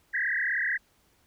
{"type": "tone with frequency modulation", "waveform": "sine", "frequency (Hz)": 1800, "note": "A6", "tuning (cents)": 39, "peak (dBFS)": -25, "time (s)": [0.13, 0.78], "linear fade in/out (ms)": 20, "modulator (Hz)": 36.3, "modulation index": 5.7, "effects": ["pink hiss -66 dBFS RMS until 1.26 s"]}